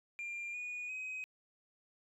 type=tone with pitch steps; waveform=sine; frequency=2391 / 2457 / 2524 Hz; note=D7 / D#7 / D#7; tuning=+30 / -22 / +24 cents; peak=-37 dBFS; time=0.19-1.24 s; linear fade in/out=0 ms; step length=350 ms; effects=tanh soft clip ceiling -38 dBFS